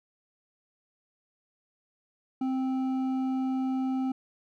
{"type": "tone with hard clipping", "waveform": "sine", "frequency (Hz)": 261.6, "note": "C4", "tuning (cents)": 0, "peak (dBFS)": -28, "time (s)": [2.41, 4.12], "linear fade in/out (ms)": 5, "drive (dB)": 7, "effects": []}